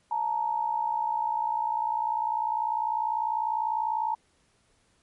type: tone pair together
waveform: sine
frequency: 870 / 930.1 Hz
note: A5 / A#5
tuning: -20 / -4 cents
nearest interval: minor second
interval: 116 cents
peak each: -28 dBFS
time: 0.11-4.15 s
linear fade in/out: 5 ms
effects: pink hiss -67 dBFS RMS until 5.02 s + MP3 48 kbps